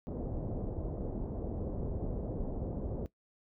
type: low-pass noise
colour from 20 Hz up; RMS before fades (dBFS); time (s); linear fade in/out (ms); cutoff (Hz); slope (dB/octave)
pink; -37; 0.07-3.06; 0; 590; 24
effects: noise-tail reverb RT60 0.1 s tail -17 dB re dry